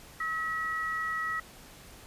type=tone pair together; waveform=sine; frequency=1286 / 1926.8 Hz; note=E6 / B6; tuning=-43 / -43 cents; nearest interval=perfect fifth; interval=700 cents; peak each=-33 / -32 dBFS; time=0.2-1.4 s; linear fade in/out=5 ms; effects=pink hiss -51 dBFS RMS until 2.06 s + resampled to 32000 Hz